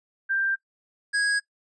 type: tone pair in turn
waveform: sine / square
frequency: 1580 / 1652.1 Hz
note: G6 / G#6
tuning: +13 / -10 cents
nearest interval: minor second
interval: 77 cents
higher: second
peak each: -22 dBFS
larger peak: neither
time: 0.29-0.56 / 1.13-1.4 s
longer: neither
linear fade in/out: 20 ms
effects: noise-tail reverb RT60 0.1 s tail -19 dB re dry + resampled to 22050 Hz